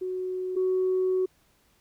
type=tone pair in turn; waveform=sine; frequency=369.5 / 372.1 Hz; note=F#4 / F#4; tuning=-2 / +10 cents; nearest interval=unison; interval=12 cents; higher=second; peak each=-28 / -21 dBFS; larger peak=second; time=0.01-0.56 / 0.56-1.26 s; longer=second; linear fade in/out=10 ms; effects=tanh soft clip ceiling -18 dBFS + pink hiss -65 dBFS RMS until 1.8 s